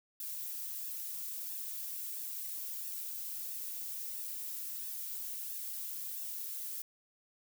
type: noise with flanger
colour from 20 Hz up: violet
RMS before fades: -41 dBFS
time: 0.2-6.82 s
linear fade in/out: 2 ms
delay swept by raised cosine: 1.1 to 3.8 ms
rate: 1.5 Hz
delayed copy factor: +0.6
effects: none